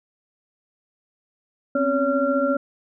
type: tone cluster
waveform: sine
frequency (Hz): 258.2 / 272.7 / 565 / 1376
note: C4 / C#4 / C#5 / F6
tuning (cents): -23 / -28 / +33 / -26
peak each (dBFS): -26 / -24 / -21 / -26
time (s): 1.75-2.57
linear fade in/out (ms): 5
effects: none